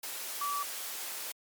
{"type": "tone in noise", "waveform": "sine", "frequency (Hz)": 1152, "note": "D6", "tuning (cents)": -34, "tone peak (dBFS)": -31, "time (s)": [0.41, 0.63], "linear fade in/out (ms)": 5, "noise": "white", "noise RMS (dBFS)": -39, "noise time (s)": [0.03, 1.32], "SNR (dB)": 5, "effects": ["high-pass 400 Hz 12 dB/octave", "MP3 96 kbps"]}